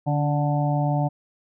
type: harmonic tone with a mistuned harmonic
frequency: 146.83 Hz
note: D3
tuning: in tune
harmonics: 1 / 2 / 4 / 5 / 6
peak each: -21 / -29 / -30 / -28 / -32 dBFS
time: 0.06-1.09 s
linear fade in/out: 20 ms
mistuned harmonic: 2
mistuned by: -44 cents
effects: none